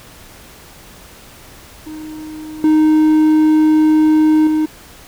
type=tone with level steps; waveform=triangle; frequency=310 Hz; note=D#4; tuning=6 cents flat; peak=-25 / -6 / -10 dBFS; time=1.86-4.66 s; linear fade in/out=10 ms; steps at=2.64 / 4.47 s; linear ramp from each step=2 ms; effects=pink hiss -40 dBFS RMS until 5.07 s